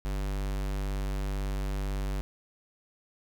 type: tone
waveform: square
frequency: 49 Hz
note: G1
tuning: in tune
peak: -30 dBFS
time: 0.05-2.21 s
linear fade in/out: 0 ms
effects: none